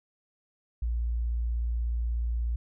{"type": "tone", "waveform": "sine", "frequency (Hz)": 58.27, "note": "A#1", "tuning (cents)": 0, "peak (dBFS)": -26, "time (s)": [0.82, 2.56], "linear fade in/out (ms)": 5, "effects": []}